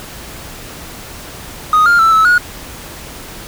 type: tone with pitch steps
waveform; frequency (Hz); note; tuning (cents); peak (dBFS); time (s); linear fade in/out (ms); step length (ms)
triangle; 1246 / 1403 / 1327 / 1302 / 1447; D#6 / F6 / E6 / E6 / F#6; +2 / +8 / +11 / -22 / -39; -4; 1.73-2.38; 2; 130
effects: tanh soft clip ceiling 0 dBFS + pink hiss -31 dBFS RMS until 3.47 s